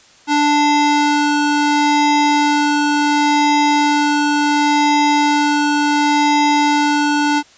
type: ring-modulated tone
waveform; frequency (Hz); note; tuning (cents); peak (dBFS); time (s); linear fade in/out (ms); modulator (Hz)
40% pulse; 587.3; D5; 0; -8; 0.27-7.43; 50; 294
effects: white hiss -47 dBFS RMS until 7.57 s + resampled to 16000 Hz